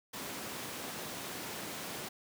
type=high-pass noise; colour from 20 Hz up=pink; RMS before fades=-42 dBFS; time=0.13-2.09 s; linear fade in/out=10 ms; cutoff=180 Hz; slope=12 dB/octave; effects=none